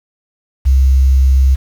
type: tone with quantisation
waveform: sine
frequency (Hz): 66.2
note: C2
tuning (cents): +21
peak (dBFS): -6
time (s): 0.65-1.56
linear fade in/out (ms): 20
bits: 6
effects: none